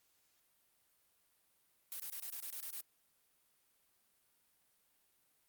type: noise bursts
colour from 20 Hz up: blue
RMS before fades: -44 dBFS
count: 9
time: 1.92-2.806 s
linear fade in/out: 0 ms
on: 78 ms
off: 23 ms
effects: white hiss -75 dBFS RMS until 5.48 s + Opus 48 kbps